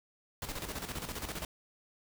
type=noise with tremolo; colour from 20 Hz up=pink; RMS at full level=-38 dBFS; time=0.42-1.45 s; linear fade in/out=2 ms; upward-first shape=square; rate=15 Hz; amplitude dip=60%; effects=none